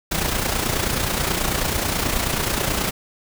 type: noise with amplitude modulation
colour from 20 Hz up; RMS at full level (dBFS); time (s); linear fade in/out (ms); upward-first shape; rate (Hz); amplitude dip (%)
pink; -20; 0.11-2.91; 10; sine; 29.3; 55
effects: none